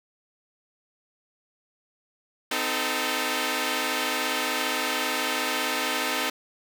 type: chord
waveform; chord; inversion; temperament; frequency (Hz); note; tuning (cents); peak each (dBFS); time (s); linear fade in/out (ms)
5% pulse; A diminished; first; equal with one note detuned; 256.4 / 311.1 / 440; C4 / Eb4 / A4; -35 / 0 / 0; -18; 2.51-6.3; 5
effects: none